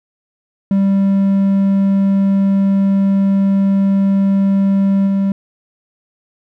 triangle tone with level steps, 196 Hz, G3, in tune, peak -8 / -10 dBFS, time 0.71-5.32 s, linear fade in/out 2 ms, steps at 5.06 s, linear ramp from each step 20 ms, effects none

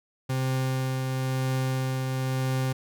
40% pulse tone with tremolo, 130.81 Hz, C3, in tune, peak -23 dBFS, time 0.29-2.73 s, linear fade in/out 10 ms, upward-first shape triangle, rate 0.99 Hz, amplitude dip 30%, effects none

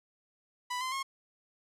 sawtooth tone with pitch steps, 990 / 1034.4 / 1080.9 Hz, B5 / C6 / C#6, +4 / -20 / -44 cents, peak -29 dBFS, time 0.7-1.03 s, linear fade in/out 10 ms, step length 110 ms, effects low-pass 10000 Hz 12 dB/octave

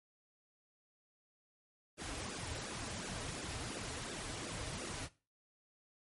pink noise with flanger, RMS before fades -43 dBFS, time 1.97-5.09 s, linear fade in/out 50 ms, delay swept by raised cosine 0.93 to 5.73 ms, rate 2.8 Hz, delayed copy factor -0.95, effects noise-tail reverb RT60 0.3 s tail -17 dB re dry + MP3 48 kbps

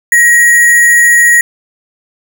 sine tone with sample-and-hold, 1897 Hz, A#6, 30 cents sharp, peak -3 dBFS, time 0.12-1.41 s, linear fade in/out 2 ms, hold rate 8820 Hz, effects none

